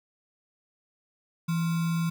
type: tone with sample-and-hold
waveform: sine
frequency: 166.6 Hz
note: E3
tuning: 19 cents sharp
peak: -24 dBFS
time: 1.48-2.1 s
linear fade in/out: 10 ms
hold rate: 1225 Hz
effects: none